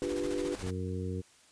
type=noise with tremolo; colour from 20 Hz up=pink; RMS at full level=-42 dBFS; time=0.02-0.71 s; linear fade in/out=5 ms; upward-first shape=square; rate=14 Hz; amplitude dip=40%
type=chord; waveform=sine; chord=G dominant seventh; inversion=second; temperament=equal; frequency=293.7 / 349.2 / 392 / 493.9 Hz; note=D4 / F4 / G4 / B4; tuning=0 / 0 / 0 / 0 cents; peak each=-36 dBFS; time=0.02-0.55 s; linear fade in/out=0 ms
type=harmonic tone; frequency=92.4 Hz; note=F#2; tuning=2 cents flat; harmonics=1 / 2 / 3 / 4 / 5; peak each=-35 / -39 / -42 / -42 / -42 dBFS; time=0.62-1.22 s; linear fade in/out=20 ms
effects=white hiss -61 dBFS RMS until 1.51 s + resampled to 22050 Hz